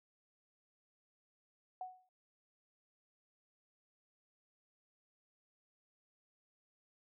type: tone with exponential decay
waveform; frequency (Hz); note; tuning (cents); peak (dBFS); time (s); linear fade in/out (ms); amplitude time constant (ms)
sine; 740; F#5; 0; -38; 1.81-2.09; 2; 59
effects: none